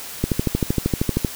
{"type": "click train", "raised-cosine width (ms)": 3, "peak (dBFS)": -5, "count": 14, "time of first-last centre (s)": [0.24, 1.248], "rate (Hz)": 12.9, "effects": ["white hiss -34 dBFS RMS until 1.35 s"]}